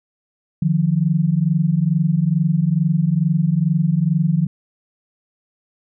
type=tone pair together; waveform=sine; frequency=152.21 / 174.5 Hz; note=D#3 / F3; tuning=-38 / -1 cents; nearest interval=major second; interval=237 cents; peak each=-17 dBFS; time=0.62-4.47 s; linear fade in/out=5 ms; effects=none